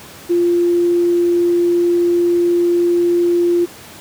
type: tone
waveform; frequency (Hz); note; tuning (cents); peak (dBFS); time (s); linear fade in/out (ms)
sine; 347.4; F4; -9; -11; 0.29-3.66; 20
effects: pink hiss -37 dBFS RMS until 4 s + high-pass 100 Hz 12 dB/octave